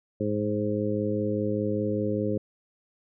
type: harmonic tone with a mistuned harmonic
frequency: 105 Hz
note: G#2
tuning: 19 cents sharp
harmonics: 1 / 2 / 3 / 4 / 5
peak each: -32 / -30 / -31 / -31 / -31 dBFS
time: 0.2-2.38 s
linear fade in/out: 5 ms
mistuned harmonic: 1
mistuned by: +24 cents
effects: none